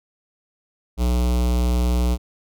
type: tone with notch filter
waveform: square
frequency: 60.7 Hz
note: B1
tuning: 29 cents flat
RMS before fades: -19 dBFS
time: 0.97-2.18 s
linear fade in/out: 50 ms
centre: 1700 Hz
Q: 1.1
effects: none